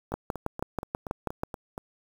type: two click trains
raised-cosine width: 1 ms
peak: -21 / -14 dBFS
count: 8 / 9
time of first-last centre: 0.12-1.779 / 0.14-1.434 s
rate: 4.22 / 6.18 Hz
effects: 7-bit